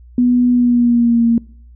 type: tone with pitch glide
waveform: sine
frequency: 245.9 to 232.1 Hz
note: B3 to A#3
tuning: -7 to -7 cents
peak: -9 dBFS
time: 0.18-1.38 s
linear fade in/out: 2 ms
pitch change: -100 cents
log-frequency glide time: 0.51-1.25 s
effects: noise-tail reverb RT60 0.6 s tail -25 dB re dry + added 60 Hz sine -38 dBFS peak until 1.75 s